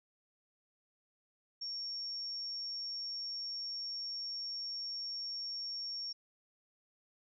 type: tone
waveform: sine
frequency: 5510 Hz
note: F8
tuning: 24 cents flat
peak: -38 dBFS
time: 1.61-6.13 s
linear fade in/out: 10 ms
effects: none